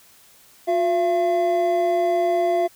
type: tone pair together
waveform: triangle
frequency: 357.7 / 679 Hz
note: F4 / F5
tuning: +41 / -49 cents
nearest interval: major seventh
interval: 1110 cents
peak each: -20 / -17 dBFS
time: 0.67-2.68 s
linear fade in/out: 20 ms
effects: white hiss -52 dBFS RMS until 2.75 s